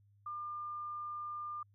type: tone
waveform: sine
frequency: 1200 Hz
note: D6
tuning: 37 cents sharp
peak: -39 dBFS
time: 0.26-1.63 s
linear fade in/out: 5 ms
effects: added 101 Hz sine -64 dBFS peak until 1.74 s